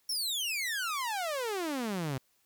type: exponential sweep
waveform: sawtooth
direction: down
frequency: 5588 to 125.9 Hz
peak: -28 dBFS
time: 0.09-2.18 s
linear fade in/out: 5 ms
effects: white hiss -71 dBFS RMS until 2.45 s